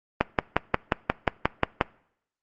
click train, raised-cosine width 0.5 ms, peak -3 dBFS, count 10, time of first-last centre 0.21-1.811 s, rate 5.62 Hz, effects noise-tail reverb RT60 0.7 s tail -23 dB re dry + Opus 24 kbps

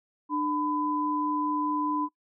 sine tone pair together, 299.2 / 1004.2 Hz, D4 / B5, +32 / +29 cents, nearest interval octave + major sixth, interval 2097 cents, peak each -28 dBFS, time 0.29-2.09 s, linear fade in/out 50 ms, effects noise-tail reverb RT60 0.1 s tail -22 dB re dry

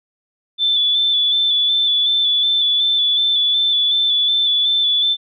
sine tone with vibrato, 3492 Hz, A7, 14 cents flat, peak -13 dBFS, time 0.58-5.17 s, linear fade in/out 50 ms, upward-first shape square, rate 2.7 Hz, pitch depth 23 cents each way, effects none

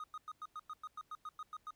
triangle tone bursts, 1244.5 Hz, D#6, in tune, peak -40 dBFS, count 13, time 0-1.707 s, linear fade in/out 2 ms, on 39 ms, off 100 ms, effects pink hiss -75 dBFS RMS until 1.75 s

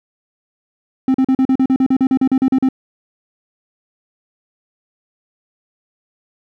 triangle tone bursts, 262.8 Hz, C4, 8 cents sharp, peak -8 dBFS, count 16, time 1.08-2.688 s, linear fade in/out 2 ms, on 63 ms, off 40 ms, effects none

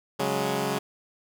10% pulse chord, C# suspended fourth, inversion none, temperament equal, 138.59 / 185 / 207.7 Hz, C#3 / F#3 / G#3, 0 / 0 / 0 cents, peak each -22 dBFS, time 0.19-0.79 s, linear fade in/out 10 ms, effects none

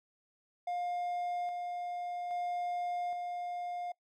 triangle tone with tremolo, 708 Hz, F5, 23 cents sharp, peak -31 dBFS, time 0.67-3.92 s, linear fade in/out 5 ms, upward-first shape square, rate 0.61 Hz, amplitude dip 30%, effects noise-tail reverb RT60 0.1 s tail -23 dB re dry

